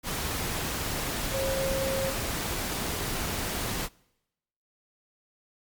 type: tone in noise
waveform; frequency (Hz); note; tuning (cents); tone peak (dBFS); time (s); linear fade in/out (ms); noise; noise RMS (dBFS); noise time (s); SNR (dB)
sine; 537; C5; +45; -28; 1.31-2.14; 50; pink; -31; 0.03-3.89; 0
effects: noise-tail reverb RT60 0.9 s tail -25 dB re dry + MP3 96 kbps